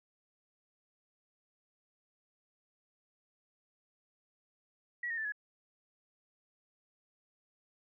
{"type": "tone with pitch steps", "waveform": "sine", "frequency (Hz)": [1925, 1842.3, 1763.2, 1687.5], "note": ["B6", "A#6", "A6", "G#6"], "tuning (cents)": [-45, -21, 3, 27], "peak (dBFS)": -34, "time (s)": [5.03, 5.322], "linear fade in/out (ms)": 5, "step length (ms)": 73, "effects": []}